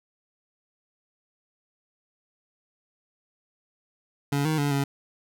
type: tone with pitch steps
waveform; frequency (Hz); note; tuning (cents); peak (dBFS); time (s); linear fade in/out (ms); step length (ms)
25% pulse; 141.9 / 156.5 / 143.8 / 139.6; C#3 / D#3 / D3 / C#3; +41 / +10 / -36 / +13; -19; 4.32-4.84; 5; 130
effects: none